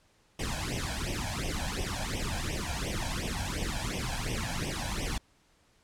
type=noise with flanger; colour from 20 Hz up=pink; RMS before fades=-33 dBFS; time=0.39-5.18 s; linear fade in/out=5 ms; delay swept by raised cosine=0.34 to 1.27 ms; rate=2.8 Hz; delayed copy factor=+0.9; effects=pink hiss -66 dBFS RMS until 5.83 s + low-pass 9000 Hz 12 dB/octave